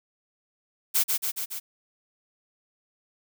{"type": "noise with echo", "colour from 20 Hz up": "blue", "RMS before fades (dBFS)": -22, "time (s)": [0.94, 1.04], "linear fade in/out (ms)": 20, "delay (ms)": 140, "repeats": 4, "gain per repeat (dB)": -3, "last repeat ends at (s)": 1.6, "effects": []}